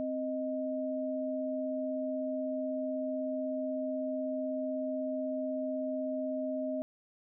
sine tone pair together, 261.6 / 622.3 Hz, C4 / D#5, 0 / 0 cents, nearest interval octave + minor third, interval 1500 cents, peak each -35 / -34 dBFS, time 0-6.82 s, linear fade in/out 0 ms, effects none

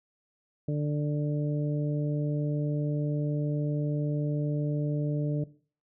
harmonic tone, 147.8 Hz, D3, 11 cents sharp, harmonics 1 / 2 / 3 / 4, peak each -27 / -33 / -37 / -39 dBFS, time 0.68-5.44 s, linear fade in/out 5 ms, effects noise-tail reverb RT60 0.4 s tail -17 dB re dry

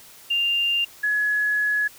sine tone pair in turn, 2794 / 1691 Hz, F7 / G#6, 0 / +31 cents, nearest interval major sixth, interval 869 cents, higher first, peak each -19 dBFS, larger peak neither, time 0.3-0.85 / 1.03-1.88 s, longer second, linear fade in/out 10 ms, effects white hiss -47 dBFS RMS until 1.98 s

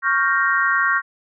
sine chord, G half-diminished seventh, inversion second, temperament equal, 1108.7 / 1396.9 / 1568 / 1864.7 Hz, Db6 / F6 / G6 / Bb6, 0 / 0 / 0 / 0 cents, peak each -21 dBFS, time 0.02-1.02 s, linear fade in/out 50 ms, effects none

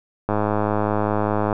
click train, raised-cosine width 1 ms, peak -7 dBFS, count 131, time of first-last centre 0.29-1.528 s, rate 105 Hz, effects none

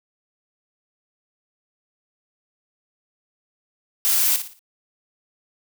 blue noise with echo, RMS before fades -19 dBFS, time 4.05-4.36 s, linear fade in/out 0 ms, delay 58 ms, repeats 4, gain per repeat -9 dB, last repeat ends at 4.592 s, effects none

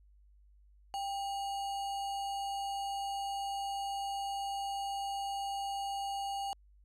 sine tone with sample-and-hold, 791 Hz, G5, 15 cents sharp, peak -34 dBFS, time 0.94-6.53 s, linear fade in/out 0 ms, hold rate 3675 Hz, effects added 50 Hz sine -59 dBFS peak until 6.84 s + low-pass 9000 Hz 12 dB/octave

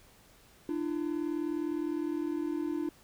triangle tone pair together, 299.2 / 338.9 Hz, D4 / E4, +32 / +48 cents, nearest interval major second, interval 216 cents, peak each -31 / -32 dBFS, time 0.69-2.89 s, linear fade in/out 2 ms, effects pink hiss -60 dBFS RMS until 3.03 s

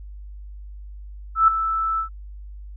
sine tone with ADSR envelope, 1318.5 Hz, E6, in tune, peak -9 dBFS, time 1.35-2.09 s, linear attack 130 ms, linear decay 3 ms, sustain -11 dB, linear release 100 ms, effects added 50 Hz sine -35 dBFS peak until 2.76 s

